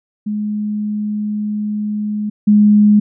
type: tone pair in turn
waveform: sine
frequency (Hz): 210 / 208.7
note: G#3 / G#3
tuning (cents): +19 / +9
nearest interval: unison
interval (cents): 10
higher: first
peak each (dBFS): -17 / -6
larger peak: second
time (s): 0.26-2.3 / 2.47-3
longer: first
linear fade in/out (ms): 10
effects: none